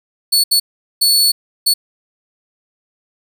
sawtooth tone bursts at uneven times, 4426 Hz, C#8, 3 cents flat, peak -7 dBFS, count 4, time 0.32-0.44 / 0.51-0.6 / 1.01-1.32 / 1.66-1.74 s, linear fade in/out 10 ms, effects none

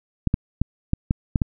clicks, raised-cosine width 5 ms, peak -6 dBFS, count 7, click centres 0.273 / 0.341 / 0.616 / 0.934 / 1.109 / 1.358 / 1.418 s, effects none

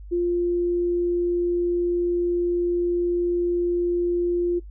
sine tone, 349.2 Hz, F4, in tune, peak -19 dBFS, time 0.11-4.6 s, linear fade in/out 20 ms, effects noise-tail reverb RT60 0.1 s tail -17 dB re dry + added 50 Hz sine -37 dBFS peak until 4.7 s

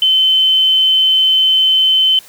sine tone, 3065 Hz, G7, 40 cents flat, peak -8 dBFS, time 0.02-2.19 s, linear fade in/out 2 ms, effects white hiss -41 dBFS RMS until 2.28 s

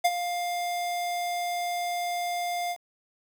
square tone with ADSR envelope, 703 Hz, F5, 11 cents sharp, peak -18 dBFS, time 0.04-2.77 s, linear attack 13 ms, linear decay 43 ms, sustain -10 dB, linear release 62 ms, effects 8-bit

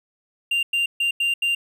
triangle tone bursts at uneven times, 2785 Hz, F7, 5 cents flat, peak -17 dBFS, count 5, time 0.51-0.63 / 0.73-0.86 / 1-1.11 / 1.2-1.34 / 1.42-1.55 s, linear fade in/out 5 ms, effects none

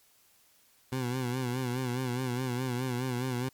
20% pulse tone with vibrato, 126 Hz, B2, 35 cents sharp, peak -25 dBFS, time 0.92-3.49 s, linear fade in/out 5 ms, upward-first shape sine, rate 4.8 Hz, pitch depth 74 cents each way, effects white hiss -64 dBFS RMS until 3.53 s + MP3 96 kbps

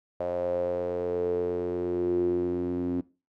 sawtooth tone with band-pass filter sweep, 88.5 Hz, F2, 23 cents sharp, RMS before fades -28 dBFS, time 0.2-3.01 s, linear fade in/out 5 ms, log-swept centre 580 to 290 Hz, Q 9.6, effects noise-tail reverb RT60 0.3 s tail -20 dB re dry

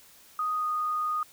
sine tone with pitch glide, 1244.5 to 1235.2 Hz, D#6 to D#6, 0 to -13 cents, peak -26 dBFS, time 0.39-1.23 s, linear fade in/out 2 ms, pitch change -13 cents, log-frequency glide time 0.56-0.69 s, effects white hiss -55 dBFS RMS until 1.32 s

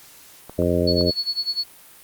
clicks, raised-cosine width 1 ms, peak -22 dBFS, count 3, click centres 0.496 / 0.621 / 1.01 s
harmonic tone, 87.31 Hz, F2, in tune, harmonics 1 / 2 / 3 / 4 / 5 / 6 / 7, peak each -25 / -25 / -25 / -25 / -25 / -25 / -25 dBFS, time 0.58-1.11 s, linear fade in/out 10 ms
sine tone with tremolo, 4400 Hz, C#8, 14 cents flat, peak -19 dBFS, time 0.87-1.64 s, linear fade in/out 5 ms, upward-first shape sine, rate 10 Hz, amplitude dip 90%
effects white hiss -47 dBFS RMS until 2.03 s + Opus 48 kbps

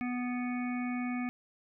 harmonic tone, 246.9 Hz, B3, in tune, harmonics 1 / 3 / 5 / 7 / 9 / 10, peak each -32 / -43 / -46 / -49 / -43 / -51 dBFS, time 0.01-1.29 s, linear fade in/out 0 ms, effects none

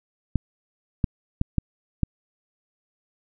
clicks, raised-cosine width 5 ms, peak -8 dBFS, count 5, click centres 0.357 / 1.042 / 1.414 / 1.583 / 2.033 s, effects none

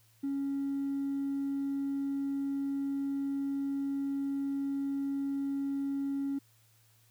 sine tone with hard clipping, 277.2 Hz, C#4, in tune, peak -31 dBFS, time 0.23-6.39 s, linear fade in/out 10 ms, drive 1 dB, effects added 112 Hz sine -65 dBFS peak until 7.1 s + white hiss -67 dBFS RMS until 7.1 s

